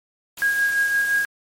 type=noise; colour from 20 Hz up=white; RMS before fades=-35 dBFS; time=0.37-1.25 s; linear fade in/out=5 ms
type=tone with tremolo; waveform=sine; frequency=1636 Hz; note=G#6; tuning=26 cents flat; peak=-15 dBFS; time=0.42-1.25 s; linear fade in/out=0 ms; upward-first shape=triangle; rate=5.8 Hz; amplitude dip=50%
effects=MP3 64 kbps